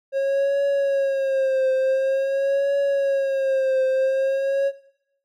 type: tone with vibrato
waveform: triangle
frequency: 542 Hz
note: C#5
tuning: 39 cents flat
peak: -16 dBFS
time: 0.12-4.72 s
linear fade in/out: 50 ms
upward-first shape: triangle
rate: 0.47 Hz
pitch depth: 62 cents each way
effects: noise-tail reverb RT60 0.8 s tail -17 dB re dry